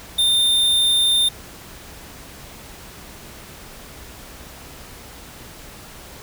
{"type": "tone", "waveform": "square", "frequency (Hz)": 3616, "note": "A7", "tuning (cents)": 47, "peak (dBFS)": -15, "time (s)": [0.18, 1.29], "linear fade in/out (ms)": 10, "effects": ["added 63 Hz sine -48 dBFS peak until 6.22 s", "pink hiss -40 dBFS RMS until 6.22 s"]}